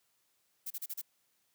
violet noise bursts, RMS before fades -39 dBFS, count 5, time 0.66-1.017 s, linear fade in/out 10 ms, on 45 ms, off 33 ms, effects white hiss -75 dBFS RMS until 1.54 s + high-pass 80 Hz 12 dB/octave

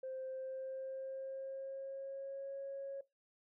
sine tone with pitch glide, 523.3 to 549.3 Hz, C5 to C#5, 0 to -16 cents, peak -40 dBFS, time 0.03-3.01 s, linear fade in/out 5 ms, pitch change +84 cents, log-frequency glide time 0.28-2.54 s, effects noise-tail reverb RT60 0.2 s tail -20 dB re dry + tanh soft clip ceiling -37 dBFS

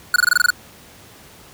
square tone bursts, 1460 Hz, F#6, 24 cents flat, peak -11 dBFS, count 9, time 0.14-0.504 s, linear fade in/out 2 ms, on 20 ms, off 23 ms, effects pink hiss -44 dBFS RMS until 1.53 s + high-pass 60 Hz 12 dB/octave

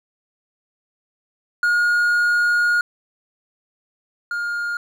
triangle tone pair in turn, 1433 / 1415.7 Hz, F6 / F6, +44 / +23 cents, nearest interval unison, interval 21 cents, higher first, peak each -13 / -20 dBFS, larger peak first, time 1.63-2.81 / 4.31-4.77 s, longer first, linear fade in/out 2 ms, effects none

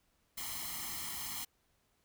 white noise with comb filter, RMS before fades -41 dBFS, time 0.37-1.45 s, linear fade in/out 10 ms, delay 0.96 ms, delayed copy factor +0.85, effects pink hiss -75 dBFS RMS until 2.04 s

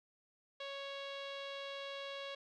sawtooth tone with low-pass filter, 554.4 Hz, C#5, in tune, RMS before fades -45 dBFS, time 0.6-2.35 s, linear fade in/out 5 ms, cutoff 3600 Hz, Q 3.5, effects none

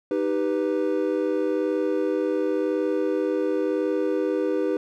triangle chord, Eb augmented, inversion none, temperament equal, 311.1 / 392 / 493.9 Hz, Eb4 / G4 / B4, 0 / 0 / 0 cents, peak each -24 dBFS, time 0.11-4.77 s, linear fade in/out 2 ms, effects none

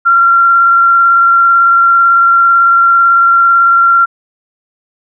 sine tone with vibrato, 1373 Hz, F6, 30 cents flat, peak -4 dBFS, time 0.05-4.06 s, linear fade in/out 20 ms, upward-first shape triangle, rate 18 Hz, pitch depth 14 cents each way, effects none

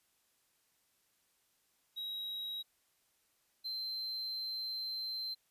triangle tone pair in turn, 3834 / 4109 Hz, A#7 / C8, +48 / -32 cents, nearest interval minor second, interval 120 cents, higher second, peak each -37 / -36 dBFS, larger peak second, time 1.96-2.63 / 3.64-5.35 s, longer second, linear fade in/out 20 ms, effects white hiss -75 dBFS RMS until 5.5 s + resampled to 32000 Hz

